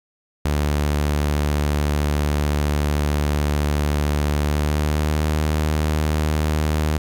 sawtooth tone with pitch glide, 73.7 to 76.65 Hz, D2 to D#2, +7 to -25 cents, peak -14 dBFS, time 0.45-6.98 s, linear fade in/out 5 ms, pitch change +68 cents, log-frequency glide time 4.38-5.28 s, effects 9-bit

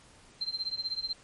sine tone with tremolo, 4135 Hz, C8, 21 cents flat, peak -27 dBFS, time 0.41-1.13 s, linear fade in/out 2 ms, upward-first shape triangle, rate 16 Hz, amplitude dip 100%, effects pink hiss -57 dBFS RMS until 1.23 s + MP3 48 kbps

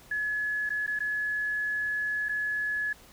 sine tone with dropouts, 1700 Hz, G#6, 40 cents sharp, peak -27 dBFS, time 0.11-2.93 s, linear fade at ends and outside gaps 5 ms, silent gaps 0.693-0.702 / 0.865-0.876 / 0.991-1.003 / 2.286-2.292 s, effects pink hiss -54 dBFS RMS until 3.12 s

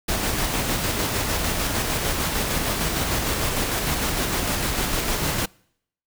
pink noise with tremolo, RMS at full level -23 dBFS, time 0.08-5.46 s, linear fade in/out 10 ms, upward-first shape square, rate 6.6 Hz, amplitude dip 25%, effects noise-tail reverb RT60 0.7 s tail -26 dB re dry

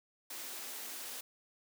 white high-pass noise, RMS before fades -44 dBFS, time 0.3-1.21 s, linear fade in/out 5 ms, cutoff 220 Hz, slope 96 dB/octave, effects none

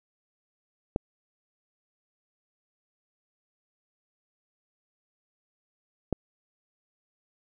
clicks, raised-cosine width 2 ms, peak -12 dBFS, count 2, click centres 0.961 / 6.127 s, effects none

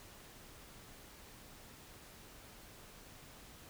silence, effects pink hiss -56 dBFS RMS until 3.69 s

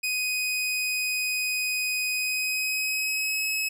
sawtooth tone with pitch glide, 2500 to 2569 Hz, D#7 to E7, +8 to -45 cents, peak -22 dBFS, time 0.03-3.69 s, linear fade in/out 10 ms, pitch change +47 cents, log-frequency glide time 2.11-3.48 s, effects none

